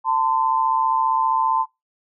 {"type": "tone pair together", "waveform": "sine", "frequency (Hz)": [893.9, 1029], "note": ["A5", "C6"], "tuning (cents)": [27, -29], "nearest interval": "major second", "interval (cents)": 244, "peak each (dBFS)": [-19, -20], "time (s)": [0.04, 1.66], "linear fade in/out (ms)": 50, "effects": ["noise-tail reverb RT60 0.2 s tail -20 dB re dry"]}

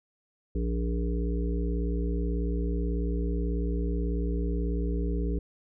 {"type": "harmonic tone", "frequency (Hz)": 58.27, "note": "A#1", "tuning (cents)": 0, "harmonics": [1, 3, 5, 7, 8], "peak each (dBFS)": [-27, -34, -36, -37, -41], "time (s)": [0.55, 5.39], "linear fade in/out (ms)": 5, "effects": []}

